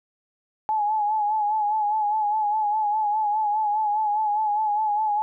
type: tone with vibrato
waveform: sine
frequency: 848 Hz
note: G#5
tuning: 36 cents sharp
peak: -20 dBFS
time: 0.69-5.22 s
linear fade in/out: 0 ms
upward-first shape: sine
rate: 4.9 Hz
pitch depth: 54 cents each way
effects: none